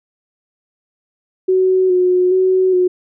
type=tone with vibrato; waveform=sine; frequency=368.6 Hz; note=F#4; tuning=7 cents flat; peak=-10 dBFS; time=1.48-2.88 s; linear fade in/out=10 ms; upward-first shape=square; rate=1.2 Hz; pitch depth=24 cents each way; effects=none